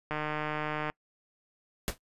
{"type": "click train", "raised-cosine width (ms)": 0.5, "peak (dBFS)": -18, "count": 121, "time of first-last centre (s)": [0.11, 0.899], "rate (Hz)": 152}
{"type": "noise with exponential decay", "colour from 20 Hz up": "pink", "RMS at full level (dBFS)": -27, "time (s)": [1.88, 1.98], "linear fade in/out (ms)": 0, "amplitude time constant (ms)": 20}
{"effects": ["noise-tail reverb RT60 0.1 s tail -25 dB re dry", "resampled to 32000 Hz"]}